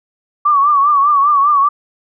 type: tone with vibrato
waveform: sine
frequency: 1149 Hz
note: D6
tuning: 38 cents flat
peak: -8 dBFS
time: 0.45-1.69 s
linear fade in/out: 10 ms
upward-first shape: triangle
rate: 5 Hz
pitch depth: 97 cents each way
effects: none